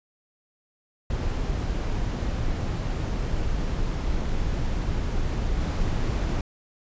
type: noise with level steps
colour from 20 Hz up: brown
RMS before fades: -26 / -24 dBFS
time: 1.1-6.41 s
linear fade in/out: 2 ms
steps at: 5.6 s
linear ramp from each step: 2 ms
effects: resampled to 16000 Hz